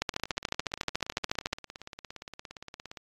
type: two click trains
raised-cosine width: 0.2 ms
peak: -10 / -24 dBFS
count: 22 / 50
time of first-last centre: 0.02-1.531 / 0.14-2.972 s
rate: 13.9 / 17.3 Hz
effects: AAC 32 kbps